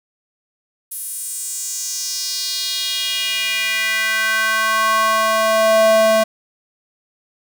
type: tone with high-pass filter sweep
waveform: square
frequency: 220 Hz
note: A3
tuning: in tune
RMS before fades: -18 dBFS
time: 0.91-6.24 s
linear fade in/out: 10 ms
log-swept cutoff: 11000 to 520 Hz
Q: 3
effects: none